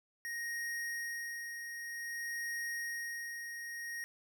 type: tone with tremolo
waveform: square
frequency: 1871 Hz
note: A#6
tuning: 6 cents sharp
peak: -37 dBFS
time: 0.25-4.04 s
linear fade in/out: 0 ms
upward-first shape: sine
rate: 0.53 Hz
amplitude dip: 45%
effects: none